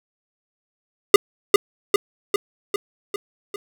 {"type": "tone with echo", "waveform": "square", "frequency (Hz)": 406.2, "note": "G#4", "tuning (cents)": -38, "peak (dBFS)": -4, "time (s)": [1.14, 1.16], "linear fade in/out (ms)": 2, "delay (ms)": 400, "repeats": 6, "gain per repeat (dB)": -4, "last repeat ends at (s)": 3.56, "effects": []}